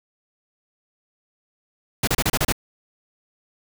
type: noise bursts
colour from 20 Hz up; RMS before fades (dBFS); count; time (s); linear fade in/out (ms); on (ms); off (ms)
pink; -20; 7; 2.03-2.524; 5; 44; 31
effects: none